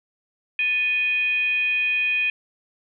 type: tone with frequency modulation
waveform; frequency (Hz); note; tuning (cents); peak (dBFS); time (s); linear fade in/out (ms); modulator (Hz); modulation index
sine; 2482; D#7; -5; -19; 0.59-2.3; 2; 722; 0.36
effects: none